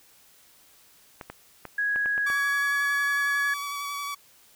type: clicks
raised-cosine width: 0.5 ms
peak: -22 dBFS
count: 7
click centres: 1.212 / 1.3 / 1.653 / 1.96 / 2.059 / 2.179 / 2.301 s
type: tone with pitch glide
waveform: sine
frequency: 1661.2 to 1690.2 Hz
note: G#6 to G#6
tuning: 0 to +30 cents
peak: -23 dBFS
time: 1.78-3.54 s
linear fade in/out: 5 ms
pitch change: +30 cents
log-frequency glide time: 2.23-2.83 s
type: tone with vibrato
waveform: sawtooth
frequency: 1140 Hz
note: C#6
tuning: 48 cents sharp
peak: -27 dBFS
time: 2.26-4.15 s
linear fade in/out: 10 ms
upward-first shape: square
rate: 11 Hz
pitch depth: 13 cents each way
effects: white hiss -57 dBFS RMS until 4.55 s